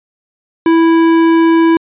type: tone with tanh clipping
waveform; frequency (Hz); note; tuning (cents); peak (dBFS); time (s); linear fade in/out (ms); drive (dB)
sine; 329.5; E4; -1; -8; 0.66-1.77; 2; 15
effects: resampled to 8000 Hz